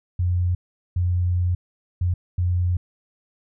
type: tone bursts at uneven times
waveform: sine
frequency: 89 Hz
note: F2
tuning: 33 cents sharp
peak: -18 dBFS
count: 4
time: 0.19-0.55 / 0.96-1.55 / 2.01-2.14 / 2.38-2.77 s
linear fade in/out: 5 ms
effects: none